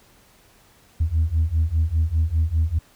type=beating tone pair; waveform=sine; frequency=77.7 / 82.7 Hz; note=D#2 / E2; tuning=-2 / +6 cents; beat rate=5 Hz; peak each=-20 / -19 dBFS; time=1-2.79 s; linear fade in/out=10 ms; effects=tanh soft clip ceiling -13 dBFS + pink hiss -55 dBFS RMS until 2.95 s